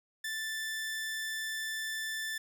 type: tone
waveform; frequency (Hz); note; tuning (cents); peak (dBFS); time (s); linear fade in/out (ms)
sawtooth; 1763; A6; +3; -31; 0.24-2.38; 5
effects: none